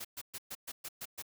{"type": "noise bursts", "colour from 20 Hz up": "white", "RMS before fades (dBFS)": -42, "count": 8, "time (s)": [0, 1.224], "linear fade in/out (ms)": 10, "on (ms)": 48, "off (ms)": 120, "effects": []}